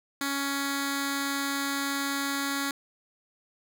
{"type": "tone with notch filter", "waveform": "10% pulse", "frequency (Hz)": 278.7, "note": "C#4", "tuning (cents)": 9, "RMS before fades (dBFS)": -30, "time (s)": [0.21, 2.71], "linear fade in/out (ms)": 2, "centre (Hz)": 640, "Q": 0.59, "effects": []}